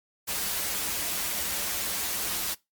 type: noise with comb filter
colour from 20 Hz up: white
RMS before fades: -30 dBFS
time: 0.27-2.55 s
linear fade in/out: 20 ms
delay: 7.8 ms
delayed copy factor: -0.55
effects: noise-tail reverb RT60 0.2 s tail -21 dB re dry + MP3 96 kbps

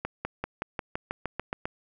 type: accelerating click train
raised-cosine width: 0.5 ms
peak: -15 dBFS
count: 11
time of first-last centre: 0.05-1.655 s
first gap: 200 ms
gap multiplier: 0.95
effects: none

